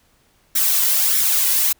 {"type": "noise with flanger", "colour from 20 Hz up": "blue", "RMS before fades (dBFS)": -17, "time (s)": [0.55, 1.73], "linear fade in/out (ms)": 10, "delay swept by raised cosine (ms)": [0.53, 2.03], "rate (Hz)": 1.6, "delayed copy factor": 0.5, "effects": ["pink hiss -59 dBFS RMS until 1.79 s"]}